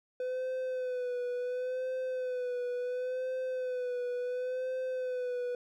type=tone with vibrato; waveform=triangle; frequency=503 Hz; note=B4; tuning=32 cents sharp; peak=-30 dBFS; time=0.2-5.55 s; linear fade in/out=2 ms; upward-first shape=sine; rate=0.71 Hz; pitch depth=42 cents each way; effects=none